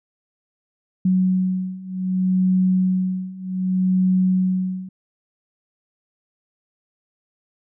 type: beating tone pair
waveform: sine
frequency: 185.1 / 185.75 Hz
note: F#3 / F#3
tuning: +1 / +7 cents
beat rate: 0.65 Hz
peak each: -21 / -19 dBFS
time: 1.05-4.89 s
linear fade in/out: 5 ms
effects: none